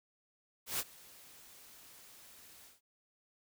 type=noise with ADSR envelope; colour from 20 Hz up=white; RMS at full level=-34 dBFS; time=0.66-2.81 s; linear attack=130 ms; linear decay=44 ms; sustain=-23 dB; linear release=160 ms; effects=none